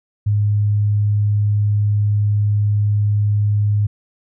sine tone, 103.83 Hz, G#2, in tune, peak -13 dBFS, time 0.26-3.87 s, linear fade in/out 10 ms, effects none

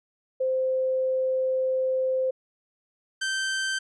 sine / sawtooth tone pair in turn, 520 / 1555.5 Hz, C5 / G6, -11 / -14 cents, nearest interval octave + perfect fifth, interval 1897 cents, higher second, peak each -22 dBFS, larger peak neither, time 0.4-2.31 / 3.21-3.79 s, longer first, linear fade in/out 10 ms, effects resampled to 22050 Hz

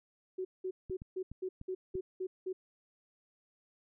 sine tone bursts, 373 Hz, F#4, 14 cents sharp, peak -34 dBFS, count 9, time 0.38-2.53 s, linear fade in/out 10 ms, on 70 ms, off 190 ms
clicks, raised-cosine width 5 ms, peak -33 dBFS, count 5, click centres 0.898 / 1.019 / 1.316 / 1.614 / 1.954 s
effects none

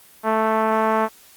5% pulse tone with low-pass filter, 220 Hz, A3, in tune, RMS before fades -19 dBFS, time 0.23-1.09 s, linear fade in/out 50 ms, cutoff 1000 Hz, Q 1.4, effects white hiss -49 dBFS RMS until 1.36 s + Opus 32 kbps

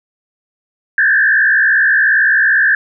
sine tone with frequency modulation, 1661.2 Hz, G#6, in tune, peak -8 dBFS, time 0.98-2.75 s, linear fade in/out 2 ms, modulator 61.3 Hz, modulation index 1.8, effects none

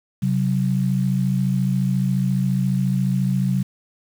sine tone pair together, 133.2 / 187.56 Hz, C3 / F#3, +31 / +24 cents, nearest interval tritone, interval 593 cents, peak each -20 dBFS, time 0.22-3.63 s, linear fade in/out 10 ms, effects 7-bit

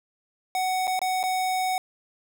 square tone with dropouts, 745 Hz, F#5, 12 cents sharp, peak -24 dBFS, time 0.55-1.78 s, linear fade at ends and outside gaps 1 ms, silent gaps 0.871-0.877 / 0.992-1.016 / 1.23-1.237 s, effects none

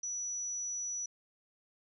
sine tone, 5900 Hz, F#8, 6 cents flat, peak -35 dBFS, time 0.03-1.06 s, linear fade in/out 5 ms, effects none

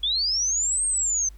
sine linear two-way sweep, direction up then down, 3322 to 8550 to 6110 Hz, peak -21 dBFS, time 0.03-1.29 s, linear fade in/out 5 ms, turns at 0.85 s, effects added 50 Hz sine -41 dBFS peak until 1.37 s + pink hiss -60 dBFS RMS until 1.37 s

